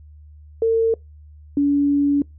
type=tone pair in turn; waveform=sine; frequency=452.8 / 285.2 Hz; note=A4 / C#4; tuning=+50 / +49 cents; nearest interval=minor sixth; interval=801 cents; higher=first; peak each=-14 / -14 dBFS; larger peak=neither; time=0.62-0.94 / 1.57-2.22 s; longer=second; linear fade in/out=2 ms; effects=noise-tail reverb RT60 0.2 s tail -25 dB re dry + added 75 Hz sine -41 dBFS peak until 2.38 s